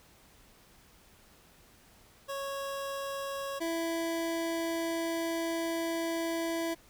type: tone pair in turn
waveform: 25% pulse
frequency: 552 / 331.6 Hz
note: C#5 / E4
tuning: -7 / +10 cents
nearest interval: major sixth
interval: 883 cents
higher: first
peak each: -31 / -27 dBFS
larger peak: second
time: 2.28-3.6 / 3.6-6.75 s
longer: second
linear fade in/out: 20 ms
effects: pink hiss -60 dBFS RMS until 6.89 s